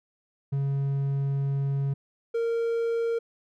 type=tone pair in turn; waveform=triangle; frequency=138.59 / 462.4 Hz; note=C#3 / A#4; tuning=0 / -14 cents; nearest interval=octave + major sixth; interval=2086 cents; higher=second; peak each=-22 dBFS; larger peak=neither; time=0.52-1.94 / 2.34-3.19 s; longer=first; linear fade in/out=10 ms; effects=none